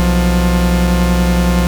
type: tone pair together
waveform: 45% pulse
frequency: 62.37 / 176.4 Hz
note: B1 / F3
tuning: +18 / +18 cents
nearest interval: octave + tritone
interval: 1800 cents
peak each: -13 dBFS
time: 0-1.67 s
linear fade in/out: 0 ms
effects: none